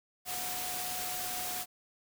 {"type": "tone in noise", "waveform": "sine", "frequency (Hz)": 729, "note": "F#5", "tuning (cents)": -26, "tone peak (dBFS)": -42, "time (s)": [0.25, 1.66], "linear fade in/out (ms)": 50, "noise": "white", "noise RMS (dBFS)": -37, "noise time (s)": [0.25, 1.66], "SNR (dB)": -8, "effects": []}